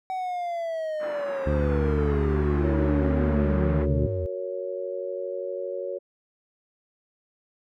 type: linear sweep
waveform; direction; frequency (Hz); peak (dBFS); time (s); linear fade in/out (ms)
triangle; down; 757 to 77.6; -25; 0.1-4.26; 0
type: band-pass noise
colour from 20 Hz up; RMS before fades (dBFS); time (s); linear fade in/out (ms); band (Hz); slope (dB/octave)
white; -38; 0.99-3.87; 50; 200 to 1600; 24
type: harmonic tone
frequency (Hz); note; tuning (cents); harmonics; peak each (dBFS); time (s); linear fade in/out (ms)
73; D2; -10; 1 / 2 / 3 / 4 / 5 / 6; -24 / -28 / -31 / -32 / -35 / -40; 1.46-4.07; 10
type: chord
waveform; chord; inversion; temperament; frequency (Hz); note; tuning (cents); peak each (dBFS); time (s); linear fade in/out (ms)
sine; F# major; none; just; 370 / 462.5 / 555; F#4 / A#4 / C#5; 0 / -14 / +2; -34 / -35 / -31; 2.63-5.99; 20
effects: none